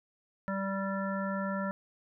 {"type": "harmonic tone", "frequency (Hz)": 194.8, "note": "G3", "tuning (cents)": -11, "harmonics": [1, 3, 5, 7, 9], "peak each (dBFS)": [-33, -37, -41, -39, -42], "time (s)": [0.48, 1.71], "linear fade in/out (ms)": 0, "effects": []}